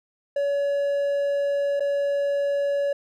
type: tone with dropouts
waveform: triangle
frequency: 566 Hz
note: C#5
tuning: 36 cents sharp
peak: -19 dBFS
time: 0.36-2.93 s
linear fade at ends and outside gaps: 5 ms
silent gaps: 1.797-1.804 s
effects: none